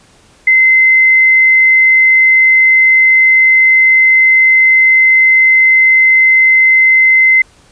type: tone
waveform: sine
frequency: 2062 Hz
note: C7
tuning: 26 cents flat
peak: -4 dBFS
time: 0.47-7.42 s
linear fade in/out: 5 ms
effects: pink hiss -46 dBFS RMS until 7.71 s + resampled to 22050 Hz